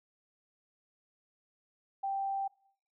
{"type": "tone", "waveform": "sine", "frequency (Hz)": 784, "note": "G5", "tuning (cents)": 0, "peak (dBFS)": -31, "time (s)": [2.03, 2.48], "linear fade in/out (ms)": 10, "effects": ["noise-tail reverb RT60 0.6 s tail -22 dB re dry"]}